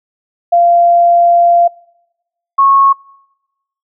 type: tone pair in turn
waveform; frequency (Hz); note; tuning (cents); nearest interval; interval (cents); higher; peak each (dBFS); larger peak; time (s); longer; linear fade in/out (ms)
sine; 691 / 1096.9; F5 / C#6; -19 / -19; minor sixth; 800; second; -5; neither; 0.52-1.68 / 2.58-2.93; first; 10
effects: noise-tail reverb RT60 1.0 s tail -26 dB re dry